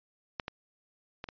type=clicks; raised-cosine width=0.3 ms; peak=-16 / -20 / -22 / -25 dBFS; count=4; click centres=0.398 / 0.481 / 1.241 / 1.288 s; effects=resampled to 11025 Hz